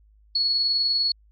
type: tone with tremolo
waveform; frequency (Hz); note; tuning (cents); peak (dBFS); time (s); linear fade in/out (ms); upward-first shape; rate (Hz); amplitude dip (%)
sine; 4371; C#8; -25; -18; 0.35-1.12; 5; sine; 20; 30
effects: added 52 Hz sine -53 dBFS peak until 1.31 s + MP3 32 kbps